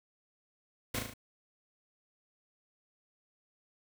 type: noise with echo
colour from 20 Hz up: pink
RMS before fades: -34 dBFS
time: 0.94-0.99 s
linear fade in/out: 5 ms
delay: 37 ms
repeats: 4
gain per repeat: -4 dB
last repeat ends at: 1.138 s
effects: none